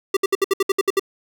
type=tone bursts; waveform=square; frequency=390 Hz; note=G4; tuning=9 cents flat; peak=-15 dBFS; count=10; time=0.14-0.996 s; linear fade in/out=5 ms; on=28 ms; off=64 ms; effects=none